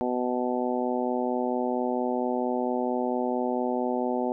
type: harmonic tone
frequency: 124.4 Hz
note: B2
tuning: 13 cents sharp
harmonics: 2 / 3 / 4 / 5 / 6 / 7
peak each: -29 / -31 / -32 / -33 / -34 / -34 dBFS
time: 0.01-4.32 s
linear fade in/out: 0 ms
effects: none